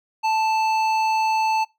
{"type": "tone with hard clipping", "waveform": "triangle", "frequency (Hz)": 880, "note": "A5", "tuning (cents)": 0, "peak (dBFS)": -20, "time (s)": [0.23, 1.65], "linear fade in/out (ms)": 20, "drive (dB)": 15, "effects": ["noise-tail reverb RT60 0.2 s tail -22 dB re dry"]}